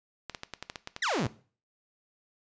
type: clicks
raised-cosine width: 0.2 ms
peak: -19 dBFS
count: 10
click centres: 0.297 / 0.348 / 0.434 / 0.537 / 0.626 / 0.699 / 0.758 / 0.874 / 0.964 / 1.193 s
type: exponential sweep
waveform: sawtooth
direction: down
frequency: 2093 to 98 Hz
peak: -23 dBFS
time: 1.02-1.27 s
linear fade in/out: 5 ms
effects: noise-tail reverb RT60 0.4 s tail -17 dB re dry + resampled to 16000 Hz